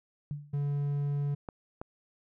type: tone with exponential decay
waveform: sine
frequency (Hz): 145.9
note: D3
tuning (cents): -11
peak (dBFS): -30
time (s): 0.31-0.62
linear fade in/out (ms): 0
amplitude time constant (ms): 67
type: tone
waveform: triangle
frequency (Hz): 143.3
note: D3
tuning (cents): -42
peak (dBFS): -26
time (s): 0.53-1.35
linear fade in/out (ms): 10
type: clicks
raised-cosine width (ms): 1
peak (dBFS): -24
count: 2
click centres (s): 1.488 / 1.815
effects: none